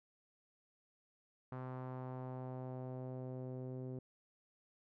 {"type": "tone with low-pass filter sweep", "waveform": "sawtooth", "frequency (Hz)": 128.4, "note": "C3", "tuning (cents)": -32, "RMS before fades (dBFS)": -45, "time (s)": [1.52, 3.99], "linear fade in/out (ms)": 2, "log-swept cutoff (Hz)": [1200, 420], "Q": 1.7, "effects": []}